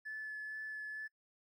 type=tone with vibrato; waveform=triangle; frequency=1729 Hz; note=A6; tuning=31 cents flat; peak=-37 dBFS; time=0.05-1.08 s; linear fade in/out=20 ms; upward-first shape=sine; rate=2.2 Hz; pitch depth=10 cents each way; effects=noise-tail reverb RT60 0.1 s tail -25 dB re dry + tanh soft clip ceiling -39 dBFS